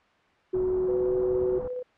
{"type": "tone with pitch glide", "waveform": "sine", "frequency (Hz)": [370, 372.6], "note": ["F#4", "F#4"], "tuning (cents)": [0, 12], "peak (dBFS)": -23, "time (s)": [0.53, 1.59], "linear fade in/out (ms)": 10, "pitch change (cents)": 12, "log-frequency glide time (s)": [1.04, 1.14]}
{"type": "low-pass noise", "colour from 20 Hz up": "pink", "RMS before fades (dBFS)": -40, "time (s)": [0.54, 1.68], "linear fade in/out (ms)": 2, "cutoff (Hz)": 1100, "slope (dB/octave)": 24}
{"type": "tone with tremolo", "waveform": "sine", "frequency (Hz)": 500, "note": "B4", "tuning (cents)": 21, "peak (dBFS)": -29, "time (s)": [0.88, 1.83], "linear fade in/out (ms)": 10, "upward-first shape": "square", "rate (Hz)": 17, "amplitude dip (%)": 30}
{"effects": ["white hiss -61 dBFS RMS until 1.97 s", "low-pass 2000 Hz 12 dB/octave"]}